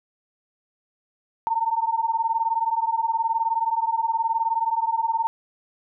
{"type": "beating tone pair", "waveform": "sine", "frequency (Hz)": [897, 916], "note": ["A5", "A#5"], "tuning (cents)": [33, -31], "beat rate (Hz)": 19, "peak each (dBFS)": [-24, -23], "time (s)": [1.47, 5.27], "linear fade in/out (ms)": 0, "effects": []}